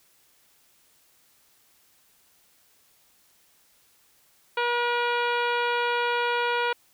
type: harmonic tone with a mistuned harmonic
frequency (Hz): 480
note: B4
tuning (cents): -49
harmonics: 1 / 2 / 3 / 4 / 5 / 6 / 7 / 8 / 9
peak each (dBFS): -28 / -27 / -29 / -37 / -33 / -37 / -39 / -43 / -47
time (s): 4.57-6.73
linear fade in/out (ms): 5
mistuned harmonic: 9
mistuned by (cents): +31
effects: white hiss -62 dBFS RMS until 6.93 s